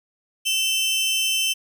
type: tone pair together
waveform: sawtooth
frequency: 2663 / 3084 Hz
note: E7 / G7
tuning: +17 / -29 cents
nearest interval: minor third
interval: 254 cents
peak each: -22 / -18 dBFS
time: 0.45-1.54 s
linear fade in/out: 20 ms
effects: none